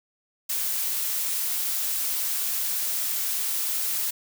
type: noise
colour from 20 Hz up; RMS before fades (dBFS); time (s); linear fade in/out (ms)
blue; -27; 0.49-4.11; 10
effects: none